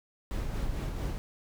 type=noise with tremolo; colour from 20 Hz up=brown; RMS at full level=-31 dBFS; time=0.31-1.18 s; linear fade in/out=0 ms; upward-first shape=sine; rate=4.4 Hz; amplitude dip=35%; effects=none